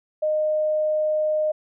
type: tone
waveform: sine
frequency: 615 Hz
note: D#5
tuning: 20 cents flat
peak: -19 dBFS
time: 0.22-1.52 s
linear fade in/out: 10 ms
effects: none